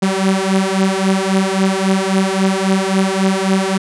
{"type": "beating tone pair", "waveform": "sawtooth", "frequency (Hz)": [189.9, 193.6], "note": ["F#3", "G3"], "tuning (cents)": [45, -21], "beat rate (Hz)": 3.7, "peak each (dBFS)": -12, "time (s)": [0.02, 3.78], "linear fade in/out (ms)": 10, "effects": ["resampled to 24000 Hz"]}